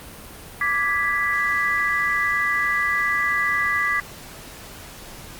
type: chord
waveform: sine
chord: G# diminished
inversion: second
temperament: equal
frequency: 1174.7 / 1661.2 / 1975.5 Hz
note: D6 / G#6 / B6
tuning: 0 / 0 / 0 cents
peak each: -25 / -25 / -21 dBFS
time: 0.61-4 s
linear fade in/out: 2 ms
effects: pink hiss -40 dBFS RMS until 5.39 s + Opus 32 kbps